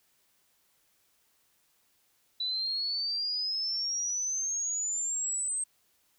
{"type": "exponential sweep", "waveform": "sine", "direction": "up", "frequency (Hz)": [3951, 8372], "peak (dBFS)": -29, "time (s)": [2.4, 5.64], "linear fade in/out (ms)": 5, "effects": ["white hiss -70 dBFS RMS until 6.18 s"]}